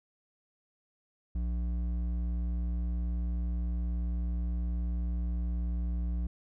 sine tone with hard clipping, 59.4 Hz, A#1, 33 cents sharp, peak -31 dBFS, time 1.35-6.27 s, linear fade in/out 5 ms, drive 8 dB, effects none

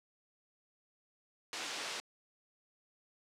white band-pass noise, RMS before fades -41 dBFS, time 1.53-2 s, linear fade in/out 0 ms, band 310 to 5300 Hz, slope 12 dB/octave, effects low-pass 9000 Hz 12 dB/octave

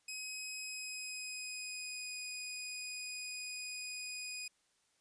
15% pulse tone with pitch glide, 2534 to 2483 Hz, D#7 to D#7, +31 to -4 cents, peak -34 dBFS, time 0.08-4.48 s, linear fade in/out 5 ms, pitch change -35 cents, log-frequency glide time 0.62-2.2 s, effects white hiss -75 dBFS RMS until 5 s + resampled to 22050 Hz

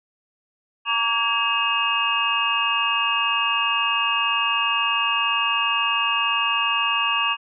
sine tone cluster, 926 / 1147 / 1643 / 2559 / 2817 Hz, A#5 / D6 / G#6 / D#7 / F7, -12 / -41 / -19 / +48 / +14 cents, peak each -28 / -24 / -31 / -25 / -23 dBFS, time 0.85-7.37 s, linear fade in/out 50 ms, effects none

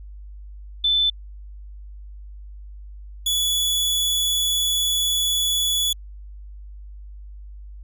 sine / sawtooth tone pair in turn, 3520 / 3416 Hz, A7 / G#7, 0 / +48 cents, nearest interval minor second, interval 52 cents, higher first, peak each -16 dBFS, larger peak neither, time 0.84-1.1 / 3.26-5.93 s, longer second, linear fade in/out 5 ms, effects added 50 Hz sine -36 dBFS peak until 7.83 s

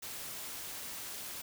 white noise, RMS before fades -43 dBFS, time 0.02-1.42 s, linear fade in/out 10 ms, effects none

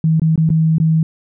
sine tone with dropouts, 160 Hz, D#3, 49 cents sharp, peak -10 dBFS, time 0.04-1.03 s, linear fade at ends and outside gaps 2 ms, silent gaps 0.197-0.218 / 0.358-0.377 / 0.492-0.502 / 0.783-0.8 s, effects none

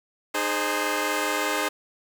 10% pulse chord, Ab major, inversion second, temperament equal with one note detuned, 305.3 / 415.3 / 523.3 Hz, Eb4 / Ab4 / C5, -33 / 0 / 0 cents, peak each -20 dBFS, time 0.34-1.69 s, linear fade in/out 10 ms, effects 8-bit

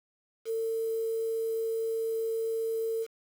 sine tone with quantisation, 450.8 Hz, A4, 42 cents sharp, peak -28 dBFS, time 0.45-3.07 s, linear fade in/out 50 ms, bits 8, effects none

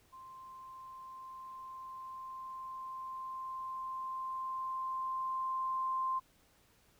sine tone with level ramp, 1046.5 Hz, C6, in tune, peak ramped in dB -49 to -31 dBFS, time 0.12-6.2 s, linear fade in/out 20 ms, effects pink hiss -68 dBFS RMS until 6.99 s

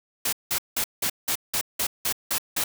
white noise bursts, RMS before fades -25 dBFS, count 10, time 0.25-2.64 s, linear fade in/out 5 ms, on 77 ms, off 180 ms, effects none

